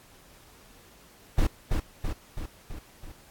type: noise with echo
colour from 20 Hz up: brown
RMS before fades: -20 dBFS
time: 1.38-1.47 s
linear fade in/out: 5 ms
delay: 330 ms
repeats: 5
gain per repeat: -4 dB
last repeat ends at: 3.12 s
effects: pink hiss -55 dBFS RMS until 3.3 s + AAC 64 kbps